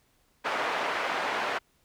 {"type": "band-pass noise", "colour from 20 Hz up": "pink", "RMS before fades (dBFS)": -30, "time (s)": [0.44, 1.59], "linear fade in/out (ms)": 20, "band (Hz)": [650, 2100], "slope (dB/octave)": 12, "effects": ["pink hiss -68 dBFS RMS until 1.84 s"]}